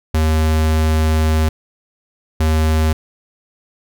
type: tone pair in turn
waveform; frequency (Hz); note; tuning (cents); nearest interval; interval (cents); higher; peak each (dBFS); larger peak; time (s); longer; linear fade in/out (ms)
square; 78.6 / 78.6; D#2 / D#2; +18 / +18; unison; 0; neither; -13; neither; 0.14-1.49 / 2.4-2.93; first; 5
effects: none